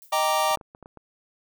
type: noise with exponential decay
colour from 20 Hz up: violet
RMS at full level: -45 dBFS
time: 0.02-0.25 s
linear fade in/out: 0 ms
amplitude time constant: 49 ms
type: chord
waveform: square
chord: Eb major seventh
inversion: none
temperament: equal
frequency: 622.3 / 784 / 932.3 / 1174.7 Hz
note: Eb5 / G5 / Bb5 / D6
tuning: 0 / 0 / 0 / 0 cents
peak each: -27 dBFS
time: 0.12-0.56 s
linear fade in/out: 10 ms
type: clicks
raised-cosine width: 1 ms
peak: -30 dBFS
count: 7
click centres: 0.512 / 0.573 / 0.612 / 0.749 / 0.827 / 0.859 / 0.973 s
effects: none